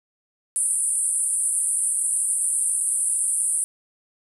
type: band-pass noise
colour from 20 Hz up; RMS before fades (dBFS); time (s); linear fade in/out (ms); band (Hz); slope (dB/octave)
white; -23; 0.56-3.64; 0; 8700 to 10000; 96
effects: none